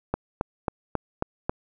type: click train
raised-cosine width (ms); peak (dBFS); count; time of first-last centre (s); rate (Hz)
1; -10; 6; 0.14-1.495; 3.69
effects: none